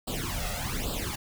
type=noise with flanger; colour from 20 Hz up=pink; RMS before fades=-32 dBFS; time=0.07-1.16 s; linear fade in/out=10 ms; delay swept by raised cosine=0.24 to 1.54 ms; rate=1.2 Hz; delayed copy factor=+0.9; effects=none